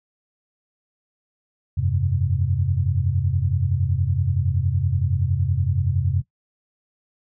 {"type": "chord", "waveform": "sine", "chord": "F suspended second", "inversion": "none", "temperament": "equal with one note detuned", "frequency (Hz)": [87.31, 98, 131.87], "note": ["F2", "G2", "C3"], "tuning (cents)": [0, 0, 14], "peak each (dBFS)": -23, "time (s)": [1.77, 6.22], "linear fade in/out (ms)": 10, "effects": ["noise-tail reverb RT60 0.1 s tail -17 dB re dry"]}